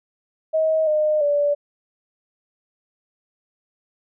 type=tone with pitch steps; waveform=sine; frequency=634 / 611 / 580 Hz; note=D#5 / D#5 / D5; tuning=+32 / -32 / -22 cents; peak=-16 dBFS; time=0.53-1.55 s; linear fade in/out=20 ms; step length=340 ms; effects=none